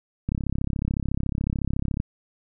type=click train; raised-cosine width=5 ms; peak=-13 dBFS; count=59; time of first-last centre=0.29-2.001 s; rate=33.9 Hz; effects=none